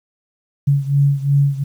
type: beating tone pair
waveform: sine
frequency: 140 / 142.8 Hz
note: C#3 / D3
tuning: +18 / -48 cents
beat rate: 2.8 Hz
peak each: -14 / -17 dBFS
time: 0.67-1.64 s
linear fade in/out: 10 ms
effects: 8-bit